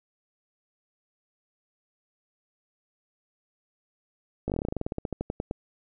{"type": "slowing click train", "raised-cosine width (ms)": 2, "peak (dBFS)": -16, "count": 21, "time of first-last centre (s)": [4.48, 5.511], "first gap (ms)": 18, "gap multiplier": 1.1, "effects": []}